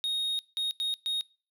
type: tone bursts at uneven times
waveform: triangle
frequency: 3731 Hz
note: A#7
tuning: 1 cent sharp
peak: -26 dBFS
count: 4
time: 0.04-0.39 / 0.57-0.71 / 0.8-0.94 / 1.06-1.21 s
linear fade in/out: 0 ms
effects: noise-tail reverb RT60 0.4 s tail -25 dB re dry